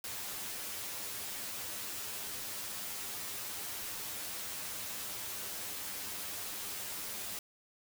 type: noise with comb filter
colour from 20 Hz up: white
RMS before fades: -41 dBFS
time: 0.04-7.39 s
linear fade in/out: 2 ms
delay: 9.9 ms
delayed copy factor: +0.75
effects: none